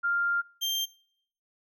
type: tone pair in turn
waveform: sine / 35% pulse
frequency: 1396.9 / 3167 Hz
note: F6 / G7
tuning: 0 / +17 cents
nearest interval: octave + major second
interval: 1417 cents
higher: second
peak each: -24 / -25 dBFS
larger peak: first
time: 0.03-0.42 / 0.61-0.86 s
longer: first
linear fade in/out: 20 ms
effects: noise-tail reverb RT60 0.7 s tail -25 dB re dry